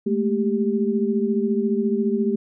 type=tone cluster; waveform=sine; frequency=211.1 / 225.5 / 394.1 Hz; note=G#3 / A3 / G4; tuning=+29 / +43 / +9 cents; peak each=-23 dBFS; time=0.06-2.36 s; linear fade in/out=10 ms; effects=none